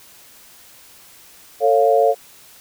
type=chord; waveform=sine; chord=A augmented; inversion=none; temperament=equal with one note detuned; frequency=447.4 / 554.4 / 698.5 Hz; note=A4 / C#5 / E#5; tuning=+29 / 0 / 0 cents; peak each=-16 dBFS; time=1.6-2.15 s; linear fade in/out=50 ms; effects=white hiss -46 dBFS RMS until 2.6 s